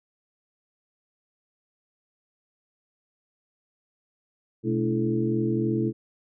sine tone cluster, 125.1 / 218.9 / 290.1 / 333.5 / 432.7 Hz, B2 / A3 / D4 / E4 / A4, +23 / -9 / -21 / +20 / -29 cents, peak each -28 / -28 / -33 / -26 / -32 dBFS, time 4.63-5.93 s, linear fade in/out 50 ms, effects none

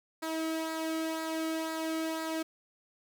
sawtooth tone with flanger, 321.2 Hz, E4, 45 cents flat, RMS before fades -34 dBFS, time 0.22-2.43 s, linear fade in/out 10 ms, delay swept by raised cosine 0.33 to 1.16 ms, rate 2 Hz, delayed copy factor -0.5, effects none

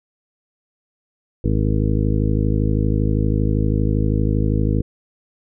harmonic tone, 52.6 Hz, G#1, 23 cents sharp, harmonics 1 / 2 / 3 / 4 / 5 / 6 / 8 / 9, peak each -20 / -20 / -24 / -25 / -26 / -27 / -31 / -30 dBFS, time 1.44-4.82 s, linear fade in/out 5 ms, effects none

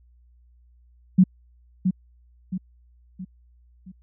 sine tone with echo, 185.3 Hz, F#3, 3 cents sharp, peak -10 dBFS, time 1.18-1.24 s, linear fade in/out 10 ms, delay 670 ms, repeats 4, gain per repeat -7 dB, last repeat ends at 3.92 s, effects added 60 Hz sine -53 dBFS peak until 4.02 s

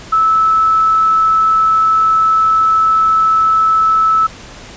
sine tone, 1307 Hz, E6, 15 cents flat, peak -8 dBFS, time 0.12-4.27 s, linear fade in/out 10 ms, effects pink hiss -34 dBFS RMS until 4.76 s + resampled to 16000 Hz

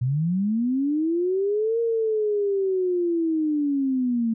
sine linear two-way sweep, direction up then down, 118.5 to 466.2 to 222.6 Hz, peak -20 dBFS, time 0.01-4.34 s, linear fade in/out 10 ms, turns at 1.8 s, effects none

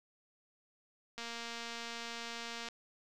click train, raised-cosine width 0.2 ms, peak -26 dBFS, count 352, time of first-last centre 1.18-2.686 s, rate 233 Hz, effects none

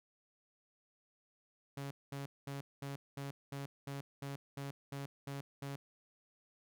sawtooth tone bursts, 139.4 Hz, C#3, 10 cents sharp, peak -37 dBFS, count 12, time 1.77-5.76 s, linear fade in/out 5 ms, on 140 ms, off 210 ms, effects none

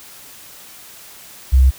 sine tone, 65.41 Hz, C2, in tune, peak -7 dBFS, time 1.52-1.71 s, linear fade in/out 20 ms, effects white hiss -40 dBFS RMS until 1.78 s

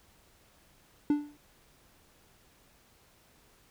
triangle tone with exponential decay, 293.6 Hz, D4, in tune, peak -18 dBFS, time 1.1-1.37 s, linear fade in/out 2 ms, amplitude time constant 57 ms, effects pink hiss -63 dBFS RMS until 3.7 s

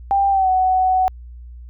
sine tone with pitch glide, 791 to 746.6 Hz, G5 to F#5, +15 to +15 cents, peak -13 dBFS, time 0.11-1.08 s, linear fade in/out 0 ms, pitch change -100 cents, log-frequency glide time 0.3-0.49 s, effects added 60 Hz sine -34 dBFS peak until 1.69 s

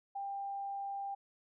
sine tone, 794 Hz, G5, 22 cents sharp, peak -37 dBFS, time 0.15-1.15 s, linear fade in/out 10 ms, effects none

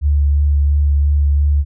sine tone with vibrato, 72.2 Hz, D2, 29 cents flat, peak -10 dBFS, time 0.01-1.65 s, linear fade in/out 50 ms, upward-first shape sine, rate 2.9 Hz, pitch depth 17 cents each way, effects none

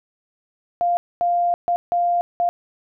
sine tone bursts at uneven times, 698.5 Hz, F5, in tune, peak -16 dBFS, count 5, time 0.81-0.97 / 1.21-1.54 / 1.68-1.76 / 1.92-2.21 / 2.4-2.49 s, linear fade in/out 0 ms, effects none

